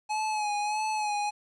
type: tone with vibrato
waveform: square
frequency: 846 Hz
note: G#5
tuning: 32 cents sharp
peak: -28 dBFS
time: 0.09-1.31 s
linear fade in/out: 20 ms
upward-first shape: sine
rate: 1.6 Hz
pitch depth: 43 cents each way
effects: resampled to 22050 Hz + 10-bit